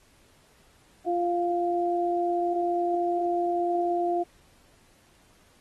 sine tone pair together, 347.7 / 698.5 Hz, F4 / F5, -8 / 0 cents, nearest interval octave, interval 1208 cents, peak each -26 dBFS, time 1.06-4.24 s, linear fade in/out 20 ms, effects pink hiss -61 dBFS RMS until 5.6 s + AAC 32 kbps

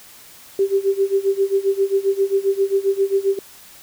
sine tone with tremolo, 392 Hz, G4, in tune, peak -12 dBFS, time 0.59-3.39 s, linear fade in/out 2 ms, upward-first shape sine, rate 7.5 Hz, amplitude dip 90%, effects white hiss -44 dBFS RMS until 3.82 s

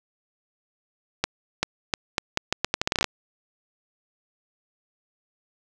accelerating click train, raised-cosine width 0.2 ms, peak -4 dBFS, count 16, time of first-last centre 1.24-3.043 s, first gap 390 ms, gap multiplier 0.79, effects none

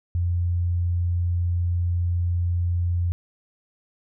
sine tone, 87.31 Hz, F2, in tune, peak -20 dBFS, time 0.15-3.12 s, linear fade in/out 0 ms, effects none

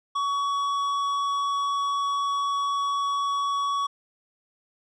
sine tone with tanh clipping, 1126 Hz, C#6, 27 cents sharp, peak -25 dBFS, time 0.15-3.87 s, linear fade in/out 10 ms, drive 10 dB, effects none

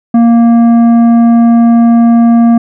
sine tone with tanh clipping, 233.1 Hz, A#3, in tune, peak -4 dBFS, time 0.14-2.58 s, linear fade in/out 5 ms, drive 9 dB, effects none

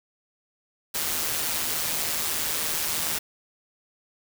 white noise with amplitude modulation, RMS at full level -25 dBFS, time 0.94-3.19 s, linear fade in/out 10 ms, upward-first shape sine, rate 157 Hz, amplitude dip 55%, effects none

